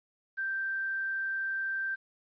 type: tone with quantisation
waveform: sine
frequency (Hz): 1568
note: G6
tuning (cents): 0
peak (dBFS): -30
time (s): 0.37-1.96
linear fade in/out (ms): 20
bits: 10
effects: resampled to 11025 Hz